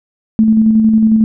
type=tone with tremolo; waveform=sine; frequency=220 Hz; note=A3; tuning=in tune; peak=-5 dBFS; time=0.39-1.24 s; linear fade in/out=0 ms; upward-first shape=square; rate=11 Hz; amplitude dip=30%; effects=none